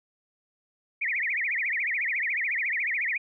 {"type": "tone with vibrato", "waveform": "sine", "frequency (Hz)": 2100, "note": "C7", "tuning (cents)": 6, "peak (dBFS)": -25, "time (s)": [1.01, 3.18], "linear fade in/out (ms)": 10, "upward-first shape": "triangle", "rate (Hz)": 14, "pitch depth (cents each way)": 300, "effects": []}